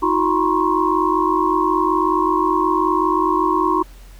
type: tone cluster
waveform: sine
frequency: 319 / 364.3 / 952 / 1040 / 1099 Hz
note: D#4 / F#4 / A#5 / C6 / C#6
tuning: +43 / -27 / +36 / -11 / -15 cents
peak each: -21 dBFS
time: 0.02-3.83 s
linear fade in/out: 10 ms
effects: added 44 Hz sine -38 dBFS peak until 4.19 s + pink hiss -49 dBFS RMS until 4.19 s